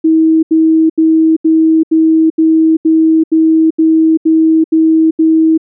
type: tone bursts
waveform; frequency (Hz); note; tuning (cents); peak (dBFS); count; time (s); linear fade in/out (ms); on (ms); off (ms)
sine; 320.3; E4; -50; -5; 12; 0.04-5.578; 10; 390; 78
effects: none